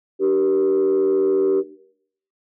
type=tone with frequency modulation; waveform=sine; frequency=386.7 Hz; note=G4; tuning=24 cents flat; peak=-13 dBFS; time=0.19-1.64 s; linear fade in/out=50 ms; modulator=85.9 Hz; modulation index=0.64; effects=noise-tail reverb RT60 0.7 s tail -18 dB re dry + tanh soft clip ceiling -12 dBFS